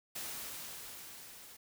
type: noise with level ramp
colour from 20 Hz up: white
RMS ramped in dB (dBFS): -41 to -54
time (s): 0.15-1.57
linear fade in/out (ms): 10
effects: none